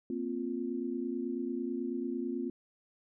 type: chord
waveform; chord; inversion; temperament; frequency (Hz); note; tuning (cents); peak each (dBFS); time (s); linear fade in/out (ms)
sine; Bb suspended second; none; just; 233.1 / 262.2 / 349.6; Bb3 / C4 / F4; 0 / +4 / +2; -38 / -36 / -37; 0.1-2.5; 2
effects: none